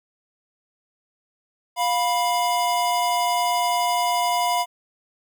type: tone pair together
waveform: square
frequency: 703.8 / 983 Hz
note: F5 / B5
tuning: +13 / -8 cents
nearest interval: tritone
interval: 579 cents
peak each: -23 dBFS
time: 1.76-4.66 s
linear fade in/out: 50 ms
effects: none